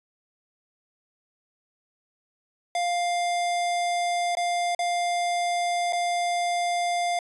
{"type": "tone with dropouts", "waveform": "square", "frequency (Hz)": 700, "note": "F5", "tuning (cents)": 4, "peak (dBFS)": -24, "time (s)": [2.75, 7.19], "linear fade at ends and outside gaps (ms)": 2, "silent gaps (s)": [[4.352, 4.37], [4.749, 4.791], [5.925, 5.931]], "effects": ["resampled to 24000 Hz"]}